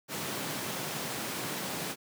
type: high-pass noise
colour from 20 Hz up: pink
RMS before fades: -36 dBFS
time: 0.08-1.96 s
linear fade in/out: 50 ms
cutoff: 130 Hz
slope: 24 dB/octave
effects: none